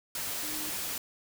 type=tone in noise; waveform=sine; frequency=305.2 Hz; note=D#4; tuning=33 cents flat; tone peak=-43 dBFS; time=0.43-0.7 s; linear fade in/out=2 ms; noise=white; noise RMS=-35 dBFS; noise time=0.15-0.98 s; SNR=-11 dB; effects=none